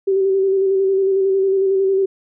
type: tone with vibrato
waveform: sine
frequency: 386.4 Hz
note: G4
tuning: 25 cents flat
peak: -13 dBFS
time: 0.07-2.06 s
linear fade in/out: 10 ms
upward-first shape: square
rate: 11 Hz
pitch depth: 23 cents each way
effects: none